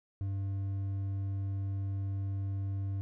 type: tone with hard clipping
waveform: triangle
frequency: 98 Hz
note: G2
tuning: in tune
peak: -33 dBFS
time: 0.21-3.01 s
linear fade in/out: 0 ms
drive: 7 dB
effects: none